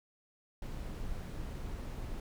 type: noise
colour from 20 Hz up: brown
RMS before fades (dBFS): -40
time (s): 0.62-2.2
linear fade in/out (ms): 2
effects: none